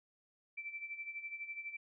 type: tone with tremolo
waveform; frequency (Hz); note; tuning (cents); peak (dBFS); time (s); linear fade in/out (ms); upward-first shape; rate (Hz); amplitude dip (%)
sine; 2333; D7; -12; -39; 0.57-1.77; 10; sine; 12; 70
effects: none